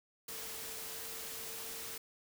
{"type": "tone in noise", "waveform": "sine", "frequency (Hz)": 449.9, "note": "A4", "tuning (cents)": 39, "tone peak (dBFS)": -55, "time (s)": [0.28, 1.98], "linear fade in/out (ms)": 5, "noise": "white", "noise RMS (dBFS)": -44, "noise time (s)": [0.28, 1.98], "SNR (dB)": -14, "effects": []}